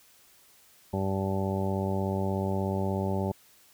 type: harmonic tone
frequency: 96.6 Hz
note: G2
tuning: 25 cents flat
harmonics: 1 / 2 / 3 / 4 / 5 / 6 / 7 / 8 / 9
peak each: -31 / -31 / -40 / -34 / -41 / -36 / -44 / -41 / -38 dBFS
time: 0.93-3.32 s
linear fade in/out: 5 ms
effects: white hiss -59 dBFS RMS until 3.73 s